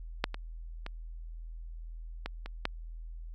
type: clicks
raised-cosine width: 0.3 ms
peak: -10 / -22 / -23 / -19 / -25 / -13 dBFS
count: 6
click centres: 0.241 / 0.344 / 0.864 / 2.26 / 2.46 / 2.654 s
effects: added 41 Hz sine -40 dBFS peak until 3.34 s